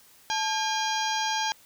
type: harmonic tone with a mistuned harmonic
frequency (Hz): 808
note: G#5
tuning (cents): -48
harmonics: 1 / 2 / 3 / 4 / 5 / 6 / 7 / 8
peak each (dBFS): -28 / -33 / -37 / -33 / -38 / -36 / -37 / -39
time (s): 0.3-1.52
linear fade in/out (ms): 0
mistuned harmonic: 1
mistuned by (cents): +130
effects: white hiss -56 dBFS RMS until 1.65 s